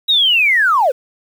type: linear sweep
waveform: triangle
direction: down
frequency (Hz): 3867 to 459.2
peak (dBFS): -6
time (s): 0.08-0.92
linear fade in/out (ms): 20
effects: tanh soft clip ceiling -8 dBFS + 7-bit